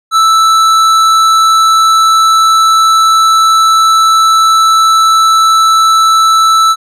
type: tone with hard clipping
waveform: sine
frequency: 1318.5 Hz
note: E6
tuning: in tune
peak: -6 dBFS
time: 0.11-6.76 s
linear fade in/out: 50 ms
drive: 12 dB
effects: none